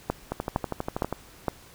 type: two click trains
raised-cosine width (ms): 1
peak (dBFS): -10 / -14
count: 4 / 11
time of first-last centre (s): 0.1-1.482 / 0.32-1.126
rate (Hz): 2.17 / 12.4
effects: pink hiss -51 dBFS RMS until 1.74 s